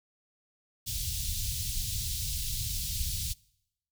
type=band-stop noise; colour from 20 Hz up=pink; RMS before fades=-33 dBFS; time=0.86-3.34 s; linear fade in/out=20 ms; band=120 to 3600 Hz; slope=24 dB/octave; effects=noise-tail reverb RT60 0.8 s tail -24 dB re dry